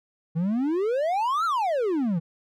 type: exponential two-way sweep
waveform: triangle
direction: up then down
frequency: 155.56 to 1396.9 to 155.56 Hz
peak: -20 dBFS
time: 0.35-2.2 s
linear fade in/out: 20 ms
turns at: 1.45 s
effects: none